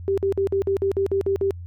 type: tone bursts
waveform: sine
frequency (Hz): 392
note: G4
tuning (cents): 0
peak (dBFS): -18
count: 10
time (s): 0.08-1.508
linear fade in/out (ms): 0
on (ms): 96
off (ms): 52
effects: added 87 Hz sine -33 dBFS peak until 1.66 s